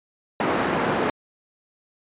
pink band-pass noise, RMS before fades -23 dBFS, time 0.4-1.1 s, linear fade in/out 2 ms, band 230 to 1600 Hz, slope 12 dB/octave, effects resampled to 8000 Hz

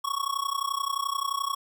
square tone with amplitude modulation, 1108.7 Hz, C#6, in tune, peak -24 dBFS, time 0.04-1.55 s, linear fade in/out 10 ms, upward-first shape sine, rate 31.5 Hz, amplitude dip 90%, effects none

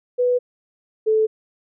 sine tone pair in turn, 493.9 / 436.4 Hz, B4 / A4, 0 / -14 cents, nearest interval major second, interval 214 cents, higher first, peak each -15 / -14 dBFS, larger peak second, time 0.18-0.39 / 1.06-1.27 s, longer neither, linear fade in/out 20 ms, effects none

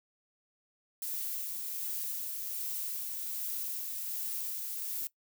violet noise with tremolo, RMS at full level -36 dBFS, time 1.02-5.07 s, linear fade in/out 2 ms, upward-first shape sine, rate 1.3 Hz, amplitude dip 25%, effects noise-tail reverb RT60 0.1 s tail -19 dB re dry

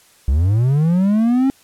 triangle linear sweep, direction up, 61.74 to 273.4 Hz, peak -10 dBFS, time 0.28-1.5 s, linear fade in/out 0 ms, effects white hiss -51 dBFS RMS until 1.63 s + low-pass 12000 Hz 12 dB/octave

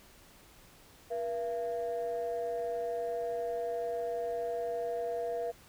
sine tone pair together, 479.4 / 678 Hz, A#4 / E5, +48 / +49 cents, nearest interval tritone, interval 601 cents, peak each -33 / -34 dBFS, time 1.1-5.52 s, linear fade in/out 20 ms, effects tanh soft clip ceiling -27 dBFS + pink hiss -58 dBFS RMS until 5.68 s

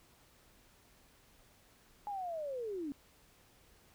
sine linear sweep, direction down, 840 to 269.3 Hz, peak -37 dBFS, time 2.07-2.92 s, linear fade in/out 0 ms, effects pink hiss -65 dBFS RMS until 3.94 s

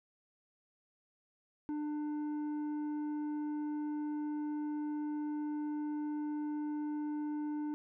sine tone with tanh clipping, 298.7 Hz, D4, 29 cents sharp, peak -36 dBFS, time 1.69-7.74 s, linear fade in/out 0 ms, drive 7 dB, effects none

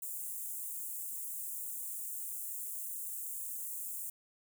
white high-pass noise, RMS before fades -41 dBFS, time 0.02-4.1 s, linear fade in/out 5 ms, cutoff 7400 Hz, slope 48 dB/octave, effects none

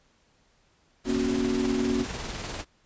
pink noise with tremolo, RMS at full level -33 dBFS, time 1.04-2.65 s, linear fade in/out 50 ms, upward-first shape sine, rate 20 Hz, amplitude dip 40%
sine chord, F# major, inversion first, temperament equal with one note detuned, 237.7 / 277.2 / 370 Hz, A#3 / C#4 / F#4, +34 / 0 / 0 cents, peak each -27 / -28 / -29 dBFS, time 1.05-2.06 s, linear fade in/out 50 ms
effects pink hiss -65 dBFS RMS until 2.85 s + resampled to 16000 Hz

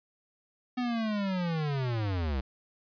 square linear sweep, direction down, 252.2 to 62 Hz, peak -29 dBFS, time 0.77-2.41 s, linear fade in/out 10 ms, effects resampled to 11025 Hz

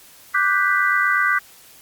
sine chord, G major seventh, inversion second, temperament equal, 1174.7 / 1480 / 1568 / 1975.5 Hz, D6 / F#6 / G6 / B6, 0 / 0 / 0 / 0 cents, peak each -21 dBFS, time 0.34-1.39 s, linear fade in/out 10 ms, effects white hiss -47 dBFS RMS until 1.81 s + Opus 48 kbps

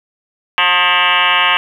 sine tone with frequency modulation, 1951 Hz, B6, 22 cents flat, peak -9 dBFS, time 0.58-1.57 s, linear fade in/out 0 ms, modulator 176 Hz, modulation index 6.3, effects 8-bit

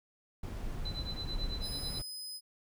brown noise, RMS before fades -38 dBFS, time 0.43-2.02 s, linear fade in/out 5 ms
sine tone with tremolo, 4020 Hz, B7, 30 cents sharp, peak -36 dBFS, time 0.85-1.99 s, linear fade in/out 5 ms, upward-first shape triangle, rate 9.1 Hz, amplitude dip 100%
sawtooth tone, 5030 Hz, D#8, 18 cents sharp, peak -38 dBFS, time 1.61-2.41 s, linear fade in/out 50 ms
effects none

